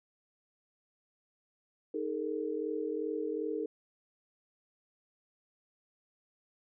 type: chord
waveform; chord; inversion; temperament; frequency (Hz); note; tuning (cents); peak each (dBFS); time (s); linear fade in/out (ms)
sine; D# suspended fourth; none; equal with one note detuned; 311.1 / 415.3 / 457.9; D#4 / G#4 / A#4; 0 / 0 / -31; -37 / -37 / -36; 1.94-3.66; 5
effects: none